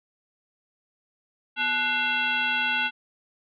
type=tone with frequency modulation; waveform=sine; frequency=2093 Hz; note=C7; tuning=in tune; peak=-22 dBFS; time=1.56-2.91 s; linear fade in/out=50 ms; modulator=615 Hz; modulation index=1.9; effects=none